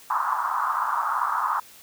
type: band-pass noise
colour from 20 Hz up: pink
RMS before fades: -25 dBFS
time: 0.1-1.6 s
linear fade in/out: 5 ms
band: 920 to 1300 Hz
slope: 48 dB/octave
effects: white hiss -49 dBFS RMS until 1.82 s